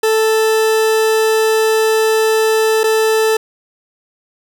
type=tone with dropouts; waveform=40% pulse; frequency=440 Hz; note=A4; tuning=in tune; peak=-10 dBFS; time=0.03-3.37 s; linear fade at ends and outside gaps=5 ms; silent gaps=2.834-2.839 s; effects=none